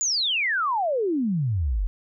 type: exponential sweep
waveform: sine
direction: down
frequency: 7180 to 41.2 Hz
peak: -21 dBFS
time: 0.01-1.87 s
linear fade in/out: 0 ms
effects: none